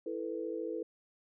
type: chord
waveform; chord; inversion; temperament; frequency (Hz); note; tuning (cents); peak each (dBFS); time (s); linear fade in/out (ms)
sine; E suspended fourth; none; equal; 329.6 / 440 / 493.9; E4 / A4 / B4; 0 / 0 / 0; -39 / -39 / -40; 0.06-0.83; 5
effects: none